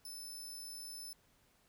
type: tone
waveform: 20% pulse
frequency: 5274 Hz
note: E8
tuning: in tune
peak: -40 dBFS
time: 0.05-1.13 s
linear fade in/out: 2 ms
effects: pink hiss -71 dBFS RMS until 1.68 s